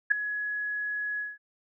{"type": "tone with ADSR envelope", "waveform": "sine", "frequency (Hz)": 1683, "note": "G#6", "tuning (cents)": 23, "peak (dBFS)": -15, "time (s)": [0.1, 1.38], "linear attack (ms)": 17, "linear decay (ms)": 4, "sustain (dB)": -14, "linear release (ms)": 190, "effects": []}